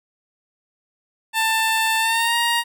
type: tone with pitch glide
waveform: 15% pulse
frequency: 889 to 940.2 Hz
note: A5 to A#5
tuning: +18 to +15 cents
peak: -11 dBFS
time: 1.33-2.64 s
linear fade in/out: 50 ms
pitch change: +97 cents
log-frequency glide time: 1.99-2.36 s
effects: none